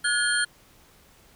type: tone cluster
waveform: sine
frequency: 1450 / 1699 / 3183 / 4281 / 9060 Hz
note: F#6 / G#6 / G7 / C8 / C#9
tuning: -35 / +39 / +26 / +39 / +37 cents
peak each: -24 / -28 / -31 / -31 / -29 dBFS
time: 0.04-0.45 s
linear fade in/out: 10 ms
effects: pink hiss -56 dBFS RMS until 1.35 s